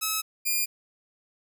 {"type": "tone pair in turn", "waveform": "5% pulse", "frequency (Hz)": [1290, 2414], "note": ["E6", "D7"], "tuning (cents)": [-38, 47], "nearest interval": "major seventh", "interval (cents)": 1085, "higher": "second", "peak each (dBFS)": -14, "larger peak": "neither", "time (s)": [[0.01, 0.22], [0.45, 0.66]], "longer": "neither", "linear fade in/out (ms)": 20, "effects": []}